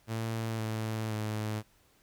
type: tone with pitch steps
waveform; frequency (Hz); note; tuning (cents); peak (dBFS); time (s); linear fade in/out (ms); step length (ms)
sawtooth; 112.8 / 110.22 / 107.71; A2 / A2 / A2; +44 / +3 / -36; -28; 0.07-1.63; 50; 520
effects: pink hiss -66 dBFS RMS until 2.02 s